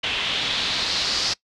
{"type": "noise with low-pass filter sweep", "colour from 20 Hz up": "white", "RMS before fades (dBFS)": -24, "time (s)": [0.03, 1.34], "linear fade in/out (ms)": 10, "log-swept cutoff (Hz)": [3000, 5000], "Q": 3.4, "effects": ["noise-tail reverb RT60 0.1 s tail -22 dB re dry", "low-pass 8000 Hz 12 dB/octave"]}